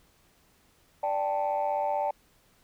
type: chord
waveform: sine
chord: D suspended fourth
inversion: none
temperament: equal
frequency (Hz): 587.3 / 784 / 880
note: D5 / G5 / A5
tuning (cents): 0 / 0 / 0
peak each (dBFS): -29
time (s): 1.03-2.11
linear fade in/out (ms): 5
effects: tanh soft clip ceiling -20 dBFS + pink hiss -64 dBFS RMS until 2.63 s